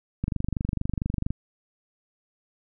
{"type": "click train", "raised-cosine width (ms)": 5, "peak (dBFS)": -14, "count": 27, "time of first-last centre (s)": [0.24, 1.306], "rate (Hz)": 24.4, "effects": []}